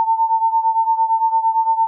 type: beating tone pair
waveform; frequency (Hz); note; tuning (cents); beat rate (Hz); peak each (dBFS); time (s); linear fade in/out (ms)
sine; 897 / 905.8; A5 / A#5; +33 / -50; 8.8; -15 / -19; 0-1.87; 0
effects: none

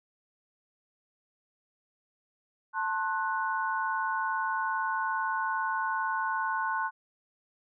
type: chord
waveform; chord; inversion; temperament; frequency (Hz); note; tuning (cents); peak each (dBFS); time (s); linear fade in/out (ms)
sine; F# diminished; first; just; 888 / 1065.6 / 1480; A5 / C6 / F#6; +16 / +31 / 0; -32; 2.73-6.91; 50
effects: none

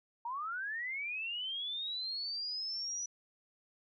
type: linear sweep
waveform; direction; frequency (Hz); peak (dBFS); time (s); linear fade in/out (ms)
sine; up; 911 to 5920; -36; 0.25-3.06; 5
effects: none

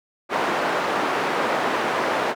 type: band-pass noise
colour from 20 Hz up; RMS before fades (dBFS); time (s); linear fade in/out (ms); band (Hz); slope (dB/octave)
white; -23; 0.29-2.35; 50; 290 to 1200; 12
effects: none

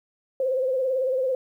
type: tone with vibrato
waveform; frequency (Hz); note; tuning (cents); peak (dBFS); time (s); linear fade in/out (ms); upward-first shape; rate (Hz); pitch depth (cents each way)
sine; 520; C5; -11; -21; 0.4-1.35; 2; sine; 18; 61
effects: 10-bit

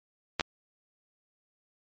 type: clicks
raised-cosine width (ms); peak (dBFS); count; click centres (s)
0.2; -8; 2; 0.397 / 0.409
effects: low-pass 5000 Hz 12 dB/octave + MP3 48 kbps

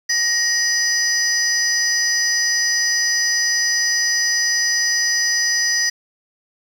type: tone cluster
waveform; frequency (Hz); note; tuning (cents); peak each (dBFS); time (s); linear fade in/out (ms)
sine; 1877 / 4945 / 5950; A#6 / D#8 / F#8; +11 / -12 / +9; -19; 0.09-5.9; 10
effects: tanh soft clip ceiling -10 dBFS + 7-bit

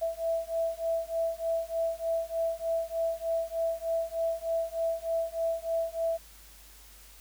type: beating tone pair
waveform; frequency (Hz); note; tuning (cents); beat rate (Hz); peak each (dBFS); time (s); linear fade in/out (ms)
sine; 659.3 / 662.6; E5 / E5; 0 / +9; 3.3; -31; 0.01-6.18; 20
effects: added 50 Hz sine -54 dBFS peak until 7.2 s + white hiss -54 dBFS RMS until 7.2 s

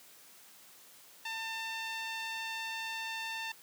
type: tone with band-pass filter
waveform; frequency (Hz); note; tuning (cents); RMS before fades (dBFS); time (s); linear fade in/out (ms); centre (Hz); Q
sawtooth; 897; A5; +33; -39; 1.25-3.52; 5; 2800; 1.2
effects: white hiss -57 dBFS RMS until 3.62 s + high-pass 150 Hz 12 dB/octave

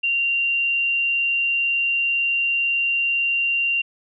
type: tone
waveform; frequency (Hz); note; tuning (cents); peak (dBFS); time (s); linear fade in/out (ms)
sine; 2769; F7; -15; -18; 0.03-3.82; 10
effects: none

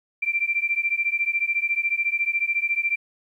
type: beating tone pair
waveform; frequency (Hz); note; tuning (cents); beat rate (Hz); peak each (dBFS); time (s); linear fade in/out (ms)
sine; 2349 / 2363; D7 / D7; 0 / +10; 14; -24; 0.22-2.96; 10
effects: 10-bit

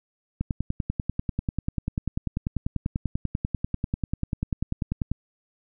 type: click train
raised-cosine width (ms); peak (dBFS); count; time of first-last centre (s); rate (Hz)
5; -13; 49; 0.41-5.116; 10.2
effects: none

